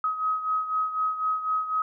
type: beating tone pair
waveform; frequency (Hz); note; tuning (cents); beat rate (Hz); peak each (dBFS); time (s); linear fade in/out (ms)
sine; 1267 / 1271; D#6 / D#6; +31 / +36; 4; -25 / -31; 0.04-1.82; 2
effects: none